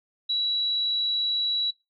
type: tone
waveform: sine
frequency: 3913 Hz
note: B7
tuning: 17 cents flat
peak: -23 dBFS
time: 0.29-1.71 s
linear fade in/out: 10 ms
effects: noise-tail reverb RT60 0.2 s tail -17 dB re dry